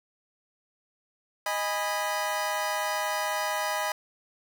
25% pulse chord, G# minor, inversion second, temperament equal with one note detuned, 622.3 / 822.5 / 987.8 Hz, D#5 / G#5 / B5, 0 / -17 / 0 cents, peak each -28 dBFS, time 1.46-3.92 s, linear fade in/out 2 ms, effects none

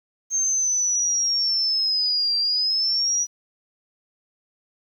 sine linear two-way sweep, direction down then up, 6400 to 4699 to 5860 Hz, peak -19 dBFS, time 0.3-3.27 s, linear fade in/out 50 ms, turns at 2.38 s, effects 9-bit

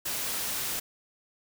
white noise, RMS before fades -32 dBFS, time 0.05-0.8 s, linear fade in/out 10 ms, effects none

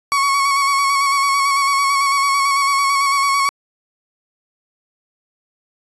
35% pulse tone with vibrato, 1112 Hz, C#6, 5 cents sharp, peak -12 dBFS, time 0.12-3.49 s, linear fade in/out 0 ms, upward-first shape square, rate 9 Hz, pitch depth 25 cents each way, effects resampled to 24000 Hz

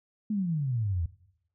sine exponential sweep, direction down, 220 to 79.7 Hz, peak -26 dBFS, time 0.3-1.06 s, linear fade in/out 5 ms, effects noise-tail reverb RT60 0.8 s tail -19 dB re dry

